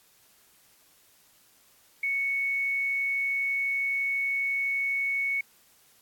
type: tone with quantisation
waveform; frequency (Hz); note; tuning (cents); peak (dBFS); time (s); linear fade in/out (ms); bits
sine; 2217; C#7; 0; -25; 2.03-5.41; 5; 9
effects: white hiss -61 dBFS RMS until 6.01 s + AAC 64 kbps